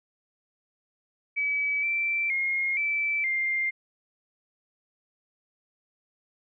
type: tone with pitch steps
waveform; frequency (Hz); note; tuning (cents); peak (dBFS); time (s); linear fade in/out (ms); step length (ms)
sine; 2288 / 2340 / 2144 / 2321 / 2105; D7 / D7 / C7 / D7 / C7; -46 / -7 / +42 / -21 / +10; -24; 1.36-3.71; 20; 470
effects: none